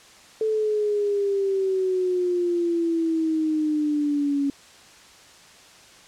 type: exponential sweep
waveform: sine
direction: down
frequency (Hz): 440 to 278.7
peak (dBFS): -20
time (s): 0.41-4.5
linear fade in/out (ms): 2
effects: white hiss -49 dBFS RMS until 6.07 s + low-pass 7000 Hz 12 dB/octave